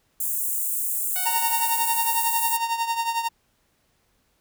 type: high-pass noise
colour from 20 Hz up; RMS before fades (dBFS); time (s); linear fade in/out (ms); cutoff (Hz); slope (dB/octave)
white; -26; 0.2-2.57; 5; 7500; 48
type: tone with exponential decay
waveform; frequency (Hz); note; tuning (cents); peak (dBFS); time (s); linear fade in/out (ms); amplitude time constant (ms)
10% pulse; 740; F#5; 0; -22; 1.16-3.23; 0; 450
type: tone with tremolo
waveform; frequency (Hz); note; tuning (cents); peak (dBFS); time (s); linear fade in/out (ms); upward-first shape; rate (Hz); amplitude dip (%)
45% pulse; 922; A#5; -19; -20; 1.25-3.29; 20; triangle; 11; 75
effects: pink hiss -67 dBFS RMS until 4.4 s